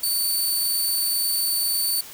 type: tone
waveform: 10% pulse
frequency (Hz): 4522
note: C#8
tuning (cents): +34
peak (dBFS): -14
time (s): 0.03-2.01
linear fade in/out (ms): 5
effects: white hiss -41 dBFS RMS until 2.13 s